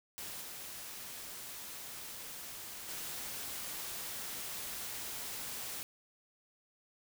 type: noise with level steps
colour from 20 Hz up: white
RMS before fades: -44 / -46 / -42 dBFS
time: 0.18-5.83 s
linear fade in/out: 0 ms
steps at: 0.41 / 2.88 s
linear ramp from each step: 10 ms
effects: none